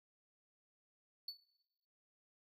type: tone with exponential decay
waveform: triangle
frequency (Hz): 4459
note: C#8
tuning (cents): +9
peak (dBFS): -37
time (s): 1.28-1.39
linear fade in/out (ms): 5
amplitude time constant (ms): 23
effects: noise-tail reverb RT60 1.0 s tail -18 dB re dry